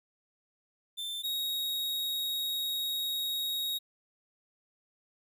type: tone pair in turn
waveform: 45% pulse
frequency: 3552 / 3774 Hz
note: A7 / A#7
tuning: +16 / +21 cents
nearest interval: minor second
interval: 105 cents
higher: second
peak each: -35 / -31 dBFS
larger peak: second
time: 0.97-1.23 / 1.23-3.79 s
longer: second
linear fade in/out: 20 ms
effects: none